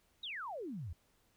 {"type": "exponential sweep", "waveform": "sine", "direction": "down", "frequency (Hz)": [3951, 73.2], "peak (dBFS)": -40, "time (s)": [0.23, 0.93], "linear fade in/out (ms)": 5, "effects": ["pink hiss -73 dBFS RMS until 1.36 s"]}